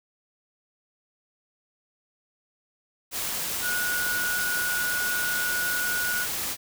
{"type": "tone in noise", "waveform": "sine", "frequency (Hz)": 1457, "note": "F#6", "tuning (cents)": -27, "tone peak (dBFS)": -26, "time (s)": [3.61, 6.27], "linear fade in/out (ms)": 50, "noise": "white", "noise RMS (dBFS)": -30, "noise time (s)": [3.11, 6.57], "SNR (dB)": 1, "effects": []}